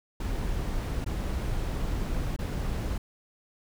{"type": "noise with dropouts", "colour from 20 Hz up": "brown", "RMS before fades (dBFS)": -30, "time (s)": [0.2, 2.98], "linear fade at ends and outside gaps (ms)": 5, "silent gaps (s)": [[1.045, 1.062], [2.364, 2.388]], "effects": []}